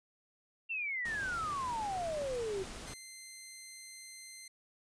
sine exponential sweep, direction down, 2754 to 370 Hz, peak -34 dBFS, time 0.69-2.64 s, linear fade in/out 20 ms
pink noise, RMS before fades -46 dBFS, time 1.05-2.94 s, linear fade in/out 5 ms
click, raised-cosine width 1 ms, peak -33 dBFS, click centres 2.218 s
5% pulse tone, 2076 Hz, C7, 14 cents flat, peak -36 dBFS, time 2.87-4.48 s, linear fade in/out 5 ms
effects resampled to 22050 Hz

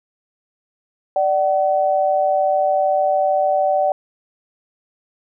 sine tone pair together, 591 / 757.8 Hz, D5 / F#5, +11 / +41 cents, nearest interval major third, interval 430 cents, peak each -17 dBFS, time 1.16-3.92 s, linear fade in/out 2 ms, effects none

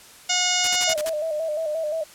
harmonic tone, 723 Hz, F#5, 40 cents flat, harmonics 1 / 2 / 3 / 4 / 5 / 6 / 7 / 8 / 9 / 10, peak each -29 / -32 / -28 / -26 / -29 / -32 / -28 / -29 / -30 / -27 dBFS, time 0.29-0.94 s, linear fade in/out 10 ms
white noise bursts, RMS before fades -29 dBFS, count 6, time 0.64-1.094 s, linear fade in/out 0 ms, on 34 ms, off 50 ms
sine tone with vibrato, 626 Hz, D#5, 10 cents sharp, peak -23 dBFS, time 0.87-2.04 s, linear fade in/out 10 ms, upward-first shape square, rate 5.7 Hz, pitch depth 61 cents each way
effects white hiss -47 dBFS RMS until 2.14 s + low-pass 11000 Hz 12 dB/octave

